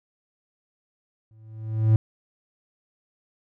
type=tone with exponential growth; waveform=triangle; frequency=110 Hz; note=A2; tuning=in tune; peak=-10 dBFS; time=1.31-1.96 s; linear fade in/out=0 ms; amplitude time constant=140 ms; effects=none